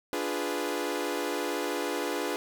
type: chord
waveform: sawtooth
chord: D diminished seventh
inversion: none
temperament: equal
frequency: 293.7 / 349.2 / 415.3 / 493.9 Hz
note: D4 / F4 / Ab4 / Cb5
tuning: 0 / 0 / 0 / 0 cents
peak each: -31 dBFS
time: 0.13-2.36 s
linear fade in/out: 0 ms
effects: none